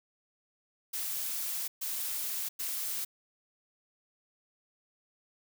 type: noise bursts at uneven times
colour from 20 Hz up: blue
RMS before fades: -35 dBFS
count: 3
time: 0.93-1.68 / 1.81-2.49 / 2.59-3.05 s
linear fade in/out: 10 ms
effects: none